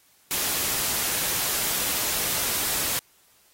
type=noise; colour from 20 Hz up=white; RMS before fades=-26 dBFS; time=0.31-2.99 s; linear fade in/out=0 ms; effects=white hiss -60 dBFS RMS until 3.53 s + AAC 48 kbps